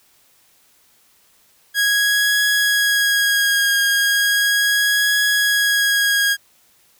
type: tone with vibrato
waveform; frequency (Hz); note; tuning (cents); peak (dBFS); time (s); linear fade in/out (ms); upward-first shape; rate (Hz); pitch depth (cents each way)
sawtooth; 1649; G#6; -13; -11; 1.74-6.37; 50; triangle; 0.36; 22
effects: white hiss -56 dBFS RMS until 6.99 s